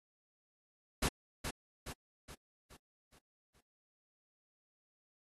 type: noise with echo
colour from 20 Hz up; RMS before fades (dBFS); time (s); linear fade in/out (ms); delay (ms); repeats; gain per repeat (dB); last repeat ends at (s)
pink; -33; 1.02-1.09; 10; 420; 6; -6; 3.61
effects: AAC 32 kbps